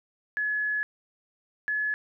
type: tone pair in turn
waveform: sine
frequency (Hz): 1700 / 1705.9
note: G#6 / G#6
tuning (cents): +40 / +46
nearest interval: unison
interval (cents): 6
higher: second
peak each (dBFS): -25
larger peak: neither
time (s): 0.37-0.83 / 1.68-1.94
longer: first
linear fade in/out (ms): 0
effects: none